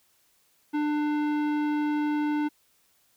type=tone with tanh clipping; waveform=sine; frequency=298 Hz; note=D4; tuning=25 cents sharp; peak=-26 dBFS; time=0.73-2.49 s; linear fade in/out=20 ms; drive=16 dB; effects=white hiss -66 dBFS RMS until 3.16 s